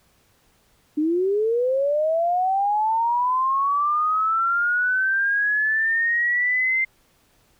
sine linear sweep, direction up, 293.7 to 2093 Hz, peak -18 dBFS, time 0.97-6.85 s, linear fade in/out 10 ms, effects pink hiss -61 dBFS RMS until 7.59 s

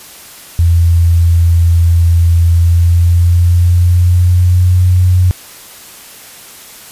sine tone with pitch glide, 84.5 to 90.56 Hz, E2 to F#2, +43 to -37 cents, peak -5 dBFS, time 0.59-5.31 s, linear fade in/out 0 ms, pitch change +120 cents, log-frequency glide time 2.49-4.94 s, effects white hiss -34 dBFS RMS until 6.91 s + resampled to 32000 Hz

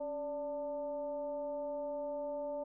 sine tone with frequency modulation, 583 Hz, D5, 13 cents flat, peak -36 dBFS, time 0-2.64 s, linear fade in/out 10 ms, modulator 305 Hz, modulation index 0.58, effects none

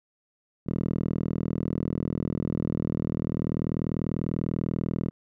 5% pulse tone with band-pass filter, 40.23 Hz, E1, 41 cents flat, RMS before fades -29 dBFS, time 0.66-5.11 s, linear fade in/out 20 ms, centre 170 Hz, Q 1.2, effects none

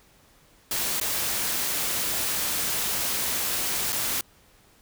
white noise with dropouts, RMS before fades -27 dBFS, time 0.71-4.21 s, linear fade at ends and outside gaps 2 ms, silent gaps 1-1.012 / 3.923-3.927 s, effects pink hiss -58 dBFS RMS until 4.81 s

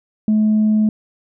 sine tone, 214.8 Hz, A3, 41 cents flat, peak -10 dBFS, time 0.28-0.89 s, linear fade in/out 2 ms, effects tanh soft clip ceiling -9 dBFS

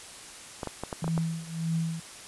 clicks, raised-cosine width 1 ms, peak -18 dBFS, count 7, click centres 0.632 / 0.673 / 0.836 / 0.928 / 1.043 / 1.079 / 1.178 s
sine tone with tremolo, 164.1 Hz, E3, 8 cents flat, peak -24 dBFS, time 1.02-2 s, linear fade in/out 5 ms, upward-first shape triangle, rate 1.7 Hz, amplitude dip 90%
effects white hiss -45 dBFS RMS until 2.27 s + resampled to 24000 Hz

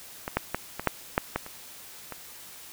clicks, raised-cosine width 0.5 ms, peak -16 / -8 / -11 / -16 / -6 / -6 / -11 / -25 / -21 dBFS, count 9, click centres 0.279 / 0.37 / 0.546 / 0.796 / 0.873 / 1.179 / 1.36 / 1.464 / 2.123 s, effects white hiss -46 dBFS RMS until 2.72 s

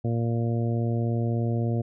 harmonic tone, 116.54 Hz, A#2, in tune, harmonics 1 / 2 / 3 / 4 / 5 / 6, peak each -24 / -30 / -34 / -36 / -38 / -40 dBFS, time 0.04-1.82 s, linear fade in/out 10 ms, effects none

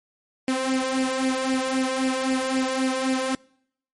sawtooth tone with flanger, 261.6 Hz, C4, in tune, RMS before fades -24 dBFS, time 0.48-3.35 s, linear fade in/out 2 ms, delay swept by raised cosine 0.39 to 2.09 ms, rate 3.8 Hz, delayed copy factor +0.65, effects noise-tail reverb RT60 0.7 s tail -26 dB re dry + MP3 48 kbps

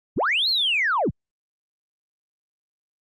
sine linear two-way sweep, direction up then down, 39.88 to 4359 to 39.88 Hz, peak -18 dBFS, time 0.16-1.11 s, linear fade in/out 20 ms, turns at 0.49 s, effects tanh soft clip ceiling -14 dBFS + Opus 48 kbps

